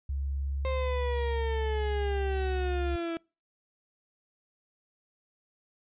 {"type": "tone with pitch glide", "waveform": "sine", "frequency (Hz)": [69, 68.44], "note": ["C#2", "C#2"], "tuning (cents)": [-7, -22], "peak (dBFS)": -29, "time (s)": [0.09, 2.96], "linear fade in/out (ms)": 5, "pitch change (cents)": -15, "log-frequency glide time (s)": [0.7, 1.64]}
{"type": "exponential sweep", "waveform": "35% pulse", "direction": "down", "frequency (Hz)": [528, 329.6], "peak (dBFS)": -29, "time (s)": [0.65, 3.17], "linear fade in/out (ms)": 0}
{"effects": ["noise-tail reverb RT60 0.3 s tail -26 dB re dry", "resampled to 8000 Hz"]}